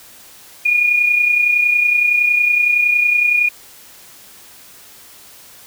sine tone with amplitude modulation, 2439 Hz, D#7, 35 cents flat, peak -9 dBFS, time 0.65-3.49 s, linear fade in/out 10 ms, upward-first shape sine, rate 30.8 Hz, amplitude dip 50%, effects white hiss -42 dBFS RMS until 5.66 s

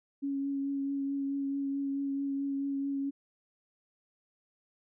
sine tone with vibrato, 277.2 Hz, C#4, in tune, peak -30 dBFS, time 0.22-3.11 s, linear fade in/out 20 ms, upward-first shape triangle, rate 4.6 Hz, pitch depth 17 cents each way, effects none

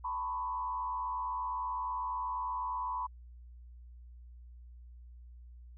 sine tone with frequency modulation, 996 Hz, B5, 14 cents sharp, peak -33 dBFS, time 0.04-3.07 s, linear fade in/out 10 ms, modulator 88.3 Hz, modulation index 0.89, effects added 60 Hz sine -49 dBFS peak until 5.77 s

